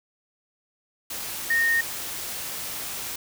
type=tone in noise; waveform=sine; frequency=1845 Hz; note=A#6; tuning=18 cents flat; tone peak=-19 dBFS; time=1.5-1.81 s; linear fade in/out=5 ms; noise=white; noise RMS=-33 dBFS; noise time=1.1-3.16 s; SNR=+11 dB; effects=none